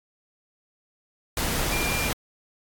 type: tone in noise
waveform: sine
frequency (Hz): 2387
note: D7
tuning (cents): +28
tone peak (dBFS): -29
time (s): 1.72-2.09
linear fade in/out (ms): 2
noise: pink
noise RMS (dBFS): -26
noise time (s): 1.37-2.13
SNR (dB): -6
effects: AAC 64 kbps